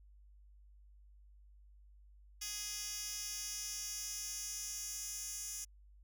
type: tone with high-pass filter sweep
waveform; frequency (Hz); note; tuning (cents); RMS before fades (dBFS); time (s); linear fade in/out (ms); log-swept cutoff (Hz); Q
10% pulse; 415.3; G#4; 0; -43; 2.41-5.65; 10; 4600 to 6900; 1.8
effects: added 50 Hz sine -58 dBFS peak until 6.03 s